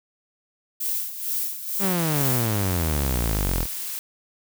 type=noise with tremolo; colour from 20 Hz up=violet; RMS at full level=-25 dBFS; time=0.8-2.46 s; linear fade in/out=10 ms; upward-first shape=sine; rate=2.2 Hz; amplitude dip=70%
type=exponential sweep; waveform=sawtooth; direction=down; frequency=203.1 to 39.66 Hz; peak=-18 dBFS; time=1.79-3.67 s; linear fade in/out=50 ms
type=noise; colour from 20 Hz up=blue; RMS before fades=-31 dBFS; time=1.98-3.99 s; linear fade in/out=0 ms
effects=none